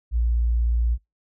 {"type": "tone", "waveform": "sine", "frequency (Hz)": 58.27, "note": "A#1", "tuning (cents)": 0, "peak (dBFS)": -18, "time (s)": [0.11, 0.98], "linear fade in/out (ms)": 50, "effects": ["noise-tail reverb RT60 0.2 s tail -25 dB re dry"]}